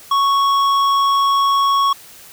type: tone with hard clipping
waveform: sine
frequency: 1108.7 Hz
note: C#6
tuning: in tune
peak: -14 dBFS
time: 0.11-1.93 s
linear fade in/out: 5 ms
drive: 9 dB
effects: white hiss -41 dBFS RMS until 2.32 s